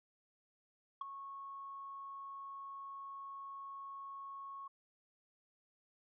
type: tone with ADSR envelope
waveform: sine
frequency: 1100 Hz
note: C#6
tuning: 14 cents flat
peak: -33 dBFS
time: 1.01-4.68 s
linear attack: 5 ms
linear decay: 11 ms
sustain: -12 dB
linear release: 8 ms
effects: tanh soft clip ceiling -35 dBFS